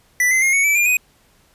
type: tone with pitch steps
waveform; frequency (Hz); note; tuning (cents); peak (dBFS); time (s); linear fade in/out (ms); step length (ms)
square; 1979 / 2057 / 2138 / 2223 / 2310 / 2402 / 2496; B6 / C7 / C7 / C#7 / D7 / D7 / D#7; +3 / -30 / +37 / +4 / -29 / +38 / +5; -14; 0.2-0.97; 2; 110
effects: pink hiss -56 dBFS RMS until 1.54 s + resampled to 32000 Hz